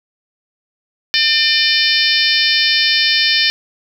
harmonic tone with a mistuned harmonic, 600 Hz, D5, 37 cents sharp, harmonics 3 / 4 / 5 / 6 / 7 / 8 / 9, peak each -19 / -19 / -19 / -19 / -19 / -19 / -19 dBFS, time 1.14-3.5 s, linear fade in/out 0 ms, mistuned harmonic 7, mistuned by +22 cents, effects 7-bit

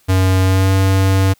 square tone with pitch glide, 94 to 95.92 Hz, F#2 to G2, +28 to -37 cents, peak -11 dBFS, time 0.08-1.34 s, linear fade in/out 20 ms, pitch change +35 cents, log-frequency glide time 0.43-0.72 s, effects white hiss -55 dBFS RMS until 1.39 s

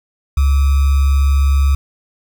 sine tone with sample-and-hold, 69.3 Hz, C#2, in tune, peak -9 dBFS, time 0.37-1.75 s, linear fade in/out 5 ms, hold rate 1225 Hz, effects none

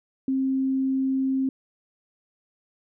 sine tone, 265.7 Hz, C4, 27 cents sharp, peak -21 dBFS, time 0.28-1.49 s, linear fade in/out 2 ms, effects none

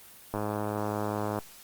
click train, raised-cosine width 1 ms, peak -17 dBFS, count 111, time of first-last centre 0.34-1.388 s, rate 105 Hz, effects white hiss -51 dBFS RMS until 1.63 s + Opus 32 kbps

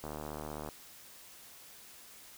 click train, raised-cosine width 1 ms, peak -27 dBFS, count 50, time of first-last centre 0.04-0.688 s, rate 75.6 Hz, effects white hiss -54 dBFS RMS until 2.37 s

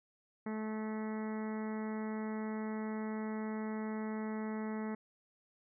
harmonic tone, 217 Hz, A3, 24 cents flat, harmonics 1 / 2 / 3 / 4 / 5 / 6 / 7 / 8 / 9 / 10, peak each -37 / -44 / -51 / -49 / -54 / -54 / -58 / -58 / -54 / -59 dBFS, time 0.46-4.95 s, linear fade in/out 5 ms, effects none

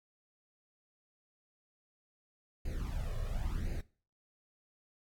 brown noise with flanger, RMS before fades -36 dBFS, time 2.65-3.81 s, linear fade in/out 5 ms, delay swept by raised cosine 0.44 to 1.74 ms, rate 0.94 Hz, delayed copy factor +0.85, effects noise-tail reverb RT60 0.4 s tail -20 dB re dry + AAC 64 kbps

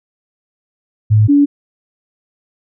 sine tone pair in turn, 107.2 / 286.2 Hz, A2 / D4, -45 / -45 cents, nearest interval octave + perfect fourth, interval 1700 cents, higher second, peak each -6 dBFS, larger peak neither, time 1.1-1.28 / 1.28-1.46 s, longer neither, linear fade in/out 20 ms, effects none

